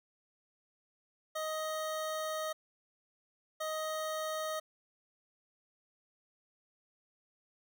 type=tone bursts at uneven times; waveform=25% pulse; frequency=626 Hz; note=D#5; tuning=10 cents sharp; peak=-31 dBFS; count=2; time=1.35-2.53 / 3.6-4.6 s; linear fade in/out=10 ms; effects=none